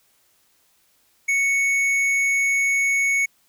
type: tone with tanh clipping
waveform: sine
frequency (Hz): 2217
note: C#7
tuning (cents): 0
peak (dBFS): -19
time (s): 1.28-3.26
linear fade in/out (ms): 10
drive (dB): 10
effects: white hiss -62 dBFS RMS until 3.48 s